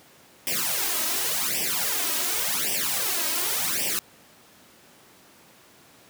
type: noise with flanger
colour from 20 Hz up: white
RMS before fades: -26 dBFS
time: 0.47-3.99 s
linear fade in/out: 0 ms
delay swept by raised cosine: 0.36 to 3.16 ms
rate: 0.89 Hz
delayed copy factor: +1
effects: pink hiss -53 dBFS RMS until 6.09 s + high-pass 150 Hz 12 dB/octave